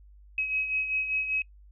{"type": "beating tone pair", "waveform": "sine", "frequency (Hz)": [2549, 2554.1], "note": ["D#7", "D#7"], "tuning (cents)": [41, 45], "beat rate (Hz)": 5.1, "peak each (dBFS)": [-27, -35], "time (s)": [0.38, 1.42], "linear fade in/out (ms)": 2, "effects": ["noise-tail reverb RT60 0.1 s tail -24 dB re dry", "added 50 Hz sine -50 dBFS peak until 1.71 s"]}